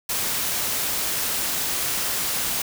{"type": "noise", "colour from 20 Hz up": "white", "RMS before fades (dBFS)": -25, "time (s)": [0.09, 2.62], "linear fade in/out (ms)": 5, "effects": []}